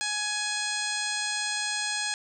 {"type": "harmonic tone", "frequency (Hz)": 837, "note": "G#5", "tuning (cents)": 13, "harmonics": [1, 2, 3, 4, 5, 6, 7, 8, 9, 10], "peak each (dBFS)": [-38, -33, -37, -37, -35, -38, -45, -36, -43, -37], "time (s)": [0.01, 2.14], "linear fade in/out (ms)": 0, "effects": []}